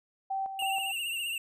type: tone with tremolo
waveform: sine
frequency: 775 Hz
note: G5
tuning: 20 cents flat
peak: -29 dBFS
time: 0.3-0.92 s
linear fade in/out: 10 ms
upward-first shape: square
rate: 3.1 Hz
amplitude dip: 55%
type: tone with vibrato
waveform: square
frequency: 2773 Hz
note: F7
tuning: 13 cents flat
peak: -32 dBFS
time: 0.59-1.38 s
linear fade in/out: 2 ms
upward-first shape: triangle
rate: 15 Hz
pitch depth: 77 cents each way
effects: none